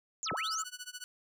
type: linear two-way sweep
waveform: sine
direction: down then up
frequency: 7460 to 72.6 to 7460 Hz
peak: -34 dBFS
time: 0.23-0.62 s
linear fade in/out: 0 ms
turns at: 0.32 s
type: tone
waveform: sine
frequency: 1300 Hz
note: E6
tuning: 24 cents flat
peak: -36 dBFS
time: 0.26-0.64 s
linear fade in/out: 5 ms
type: tone with tremolo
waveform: 10% pulse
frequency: 1480 Hz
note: F#6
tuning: in tune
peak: -31 dBFS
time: 0.37-1.04 s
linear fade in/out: 0 ms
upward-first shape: sine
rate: 14 Hz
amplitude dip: 95%
effects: none